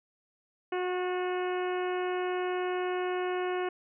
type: harmonic tone with a mistuned harmonic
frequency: 363.9 Hz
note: F#4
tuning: 29 cents flat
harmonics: 1 / 2 / 3 / 4 / 5 / 6 / 7 / 8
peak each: -30 / -36 / -40 / -42 / -44 / -46 / -47 / -48 dBFS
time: 0.72-3.69 s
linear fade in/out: 5 ms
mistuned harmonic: 5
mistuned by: -28 cents
effects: none